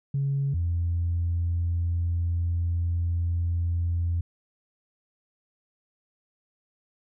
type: tone pair in turn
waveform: sine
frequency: 138.8 / 85.56 Hz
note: C#3 / F2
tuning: +3 / -35 cents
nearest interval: minor sixth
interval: 838 cents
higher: first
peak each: -22 dBFS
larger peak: neither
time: 0.14-0.54 / 0.54-4.21 s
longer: second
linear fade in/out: 5 ms
effects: tanh soft clip ceiling -19 dBFS